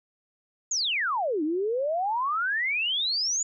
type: exponential two-way sweep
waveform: sine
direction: down then up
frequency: 7040 to 293.7 to 7040 Hz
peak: -24 dBFS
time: 0.71-3.43 s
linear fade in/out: 5 ms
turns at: 1.43 s
effects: none